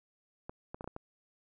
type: clicks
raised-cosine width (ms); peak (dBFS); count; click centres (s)
1; -27; 6; 0.495 / 0.745 / 0.809 / 0.843 / 0.876 / 0.964
effects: none